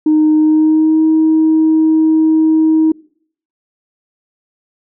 sine tone with pitch glide, 308.5 to 316.6 Hz, D#4 to D#4, -15 to +30 cents, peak -6 dBFS, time 0.06-2.92 s, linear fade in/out 5 ms, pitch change +45 cents, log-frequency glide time 0.35-1.04 s, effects noise-tail reverb RT60 0.6 s tail -24 dB re dry + tanh soft clip ceiling -4 dBFS

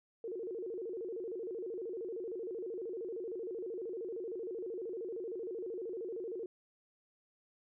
sine tone with vibrato, 408.7 Hz, G#4, 28 cents flat, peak -38 dBFS, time 0.24-6.46 s, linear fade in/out 2 ms, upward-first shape square, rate 13 Hz, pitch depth 200 cents each way, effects none

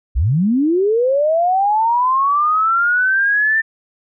sine linear sweep, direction up, 49 to 1800 Hz, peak -12 dBFS, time 0.15-3.62 s, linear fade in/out 20 ms, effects none

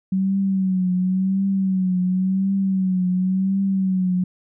sine tone with vibrato, 188.5 Hz, F#3, 32 cents sharp, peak -17 dBFS, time 0.12-4.24 s, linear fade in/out 5 ms, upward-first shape triangle, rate 0.93 Hz, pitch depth 71 cents each way, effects none

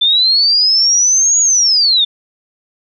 sine linear two-way sweep, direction up then down, 3520 to 6780 to 3520 Hz, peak -8 dBFS, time 0.01-2.05 s, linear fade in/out 10 ms, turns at 1.4 s, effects none

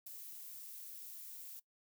violet noise with ADSR envelope, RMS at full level -45 dBFS, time 0.06-1.6 s, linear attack 10 ms, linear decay 6 ms, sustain -5 dB, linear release 11 ms, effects noise-tail reverb RT60 0.1 s tail -19 dB re dry

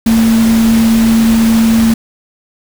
sine tone in noise, 226.1 Hz, A3, 47 cents sharp, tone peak -6 dBFS, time 0.06-1.94 s, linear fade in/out 5 ms, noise pink, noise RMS -20 dBFS, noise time 0.06-1.94 s, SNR +11 dB, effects none

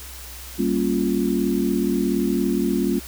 sine chord, G half-diminished seventh, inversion none, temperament equal, 196 / 233.1 / 277.2 / 349.2 Hz, G3 / Bb3 / Db4 / F4, 0 / 0 / 0 / 0 cents, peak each -24 dBFS, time 0.58-3 s, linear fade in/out 20 ms, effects added 63 Hz sine -39 dBFS peak until 3.07 s + white hiss -39 dBFS RMS until 3.07 s

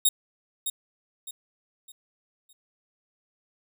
5% pulse tone with echo, 3729 Hz, A#7, in tune, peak -10 dBFS, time 0.05-0.09 s, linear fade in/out 5 ms, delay 610 ms, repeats 4, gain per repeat -9 dB, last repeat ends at 2.53 s, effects none

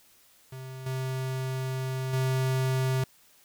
square tone with level steps, 130.81 Hz, C3, in tune, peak -39 / -30 / -25 dBFS, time 0.52-3.04 s, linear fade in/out 5 ms, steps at 0.86 / 2.13 s, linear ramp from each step 5 ms, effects white hiss -60 dBFS RMS until 3.44 s

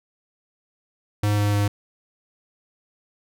square tone with pitch steps, 103.83 / 103.05 / 102.28 Hz, G#2 / G#2 / G#2, 0 / -13 / -26 cents, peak -19 dBFS, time 1.23-1.68 s, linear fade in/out 5 ms, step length 150 ms, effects none

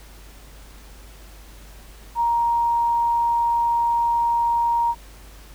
sine tone, 938 Hz, A#5, 11 cents sharp, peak -17 dBFS, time 2.15-4.95 s, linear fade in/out 50 ms, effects added 50 Hz sine -42 dBFS peak until 5.54 s + pink hiss -48 dBFS RMS until 5.54 s

